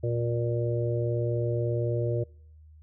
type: harmonic tone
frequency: 118.4 Hz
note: A#2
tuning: 27 cents sharp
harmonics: 1 / 3 / 4 / 5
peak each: -27 / -32 / -33 / -34 dBFS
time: 0.03-2.24 s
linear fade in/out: 10 ms
effects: noise-tail reverb RT60 0.6 s tail -25 dB re dry + added 77 Hz sine -49 dBFS peak until 2.82 s